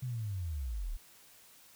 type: linear sweep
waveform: sine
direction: down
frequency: 130.81 to 30.87 Hz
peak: -34 dBFS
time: 0.02-0.97 s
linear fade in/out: 10 ms
effects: white hiss -59 dBFS RMS until 1.75 s